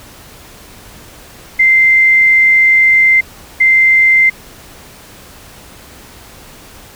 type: tone bursts at uneven times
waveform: sine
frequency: 2084 Hz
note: C7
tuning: 7 cents flat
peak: -5 dBFS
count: 2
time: 1.59-3.21 / 3.6-4.3 s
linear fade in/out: 10 ms
effects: pink hiss -37 dBFS RMS until 6.95 s